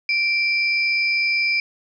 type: tone pair together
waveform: sine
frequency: 2349 / 4984 Hz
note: D7 / D#8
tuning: 0 / +2 cents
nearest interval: octave + minor second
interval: 1302 cents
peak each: -18 / -25 dBFS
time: 0.09-1.6 s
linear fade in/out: 2 ms
effects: none

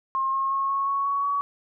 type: tone with pitch steps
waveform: sine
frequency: 1069 / 1078.9 / 1088.9 / 1099.1 / 1109.3 / 1119.6 / 1130 Hz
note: C6 / C#6 / C#6 / C#6 / C#6 / C#6 / C#6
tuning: +37 / -47 / -31 / -15 / +1 / +17 / +33 cents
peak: -22 dBFS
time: 0.15-1.41 s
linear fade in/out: 0 ms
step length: 180 ms
effects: none

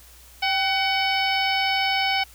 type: harmonic tone with a mistuned harmonic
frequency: 751 Hz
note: F#5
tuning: 26 cents sharp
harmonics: 1 / 2 / 3 / 4 / 5 / 6 / 7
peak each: -24 / -31 / -25 / -27 / -35 / -33 / -31 dBFS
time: 0.42-2.24 s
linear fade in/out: 10 ms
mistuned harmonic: 1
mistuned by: +63 cents
effects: added 60 Hz sine -50 dBFS peak until 2.34 s + white hiss -50 dBFS RMS until 2.34 s

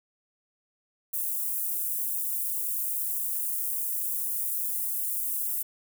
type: high-pass noise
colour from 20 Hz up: white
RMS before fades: -30 dBFS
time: 1.13-5.63 s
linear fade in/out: 10 ms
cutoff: 10000 Hz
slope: 24 dB/octave
effects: none

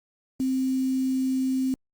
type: tone with quantisation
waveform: sine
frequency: 261.6 Hz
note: C4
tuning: in tune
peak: -22 dBFS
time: 0.4-1.74 s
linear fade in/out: 0 ms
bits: 7
effects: Opus 48 kbps

